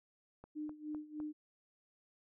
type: click train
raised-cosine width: 1 ms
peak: -38 dBFS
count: 4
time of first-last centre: 0.44-1.201 s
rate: 3.94 Hz
type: tone with tremolo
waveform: sine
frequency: 302.9 Hz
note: D#4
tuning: 46 cents flat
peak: -38 dBFS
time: 0.55-1.33 s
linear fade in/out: 20 ms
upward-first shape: sine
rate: 3.3 Hz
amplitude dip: 85%
effects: none